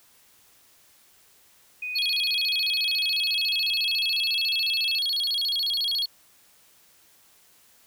sine tone with pitch glide, 2489 to 2626 Hz, D#7 to E7, 0 to -7 cents, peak -29 dBFS, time 1.82-4.99 s, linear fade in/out 5 ms, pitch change +93 cents, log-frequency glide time 1.93-4.35 s
triangle tone with vibrato, 3791 Hz, A#7, 28 cents sharp, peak -22 dBFS, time 1.95-6.06 s, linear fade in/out 10 ms, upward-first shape square, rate 14 Hz, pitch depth 240 cents each way
effects white hiss -58 dBFS RMS until 7.86 s

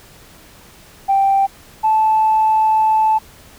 sine tone pair in turn, 784 / 873 Hz, G5 / A5, 0 / -14 cents, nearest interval major second, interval 186 cents, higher second, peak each -10 dBFS, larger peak neither, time 1.08-1.47 / 1.83-3.19 s, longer second, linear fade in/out 20 ms, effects tanh soft clip ceiling -6 dBFS + pink hiss -44 dBFS RMS until 3.58 s

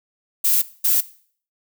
violet noise bursts at uneven times, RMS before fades -17 dBFS, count 2, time 0.44-0.62 / 0.84-1.01 s, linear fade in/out 10 ms, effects noise-tail reverb RT60 0.5 s tail -18 dB re dry

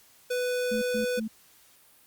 square tone, 496.3 Hz, B4, 8 cents sharp, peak -27 dBFS, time 0.3-1.2 s, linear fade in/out 10 ms
sine tone bursts, 220 Hz, A3, in tune, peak -29 dBFS, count 3, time 0.71-1.28 s, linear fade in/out 10 ms, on 110 ms, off 120 ms
effects white hiss -58 dBFS RMS until 2.06 s + Opus 48 kbps

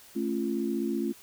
sine chord, A augmented, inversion none, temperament just, 220 / 275 / 343.8 Hz, A3 / C#4 / E#4, 0 / -14 / -27 cents, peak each -31 / -32 / -31 dBFS, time 0.15-1.13 s, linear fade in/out 20 ms, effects white hiss -53 dBFS RMS until 1.22 s

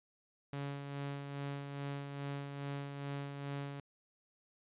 sawtooth tone with tremolo, 141 Hz, C#3, 30 cents sharp, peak -34 dBFS, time 0.53-3.8 s, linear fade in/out 0 ms, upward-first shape sine, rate 2.4 Hz, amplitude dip 45%, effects resampled to 8000 Hz

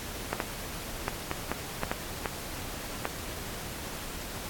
clicks, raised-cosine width 0.5 ms, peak -13 dBFS, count 9, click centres 0.33 / 0.402 / 1.081 / 1.314 / 1.516 / 1.834 / 1.915 / 2.258 / 3.054 s, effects pink hiss -39 dBFS RMS until 4.49 s + AAC 64 kbps

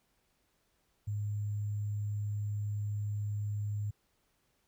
sine tone with sample-and-hold, 103.83 Hz, G#2, in tune, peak -32 dBFS, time 1.07-3.91 s, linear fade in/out 10 ms, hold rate 7350 Hz, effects pink hiss -75 dBFS RMS until 4.67 s

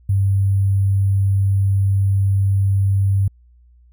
sine tone with sample-and-hold, 98 Hz, G2, in tune, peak -13 dBFS, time 0.09-3.28 s, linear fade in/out 5 ms, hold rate 11025 Hz, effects added 60 Hz sine -47 dBFS peak until 3.92 s

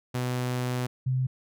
sawtooth / sine tone pair in turn, 125 / 129.18 Hz, B2 / C3, +21 / -22 cents, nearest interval minor second, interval 57 cents, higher second, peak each -23 dBFS, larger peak neither, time 0.14-0.87 / 1.06-1.27 s, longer first, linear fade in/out 10 ms, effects none

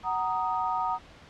sine chord, D# minor, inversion first, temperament just, 746.7 / 933.4 / 1244.5 Hz, F#5 / A#5 / D#6, +16 / +2 / 0 cents, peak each -31 / -29 / -31 dBFS, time 0.03-0.99 s, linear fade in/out 50 ms, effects pink hiss -51 dBFS RMS until 1.29 s + low-pass 4000 Hz 12 dB/octave

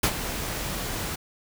pink noise with ADSR envelope, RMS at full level -19 dBFS, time 0.03-1.16 s, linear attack 6 ms, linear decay 70 ms, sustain -12 dB, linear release 13 ms, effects none

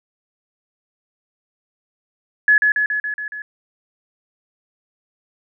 sine tone with echo, 1700 Hz, G#6, 40 cents sharp, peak -9 dBFS, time 2.48-2.58 s, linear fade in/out 2 ms, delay 140 ms, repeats 6, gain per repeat -3 dB, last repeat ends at 3.42 s, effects none

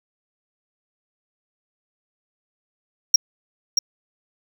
triangle tone with echo, 5600 Hz, F8, 4 cents sharp, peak -6 dBFS, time 3.14-3.16 s, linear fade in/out 5 ms, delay 630 ms, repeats 1, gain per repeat -7 dB, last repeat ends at 3.79 s, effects none

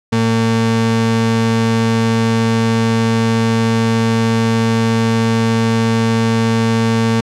35% pulse tone pair together, 113.55 / 227.1 Hz, A#2 / A#3, -45 / -45 cents, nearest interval octave, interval 1200 cents, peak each -14 dBFS, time 0.12-7.21 s, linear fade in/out 10 ms, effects low-pass 7000 Hz 12 dB/octave

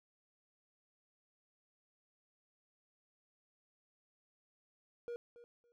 triangle tone with echo, 475.5 Hz, A#4, 34 cents sharp, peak -38 dBFS, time 5.08-5.16 s, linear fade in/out 0 ms, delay 280 ms, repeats 2, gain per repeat -15 dB, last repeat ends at 5.72 s, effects none

